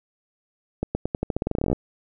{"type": "accelerating click train", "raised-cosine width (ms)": 2, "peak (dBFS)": -10, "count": 19, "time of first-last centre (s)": [0.83, 1.73], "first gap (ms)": 120, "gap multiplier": 0.88, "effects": []}